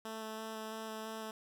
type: tone with vibrato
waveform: 10% pulse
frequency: 220 Hz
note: A3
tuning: in tune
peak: -33 dBFS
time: 0.05-1.31 s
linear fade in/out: 2 ms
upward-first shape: square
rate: 3 Hz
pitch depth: 9 cents each way
effects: none